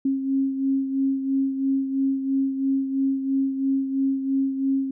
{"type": "beating tone pair", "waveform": "sine", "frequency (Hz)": [269.7, 272.7], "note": ["C#4", "C#4"], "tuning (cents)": [-47, -28], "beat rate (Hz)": 3, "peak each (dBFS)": [-21, -29], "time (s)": [0.05, 4.91], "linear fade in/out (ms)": 5, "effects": []}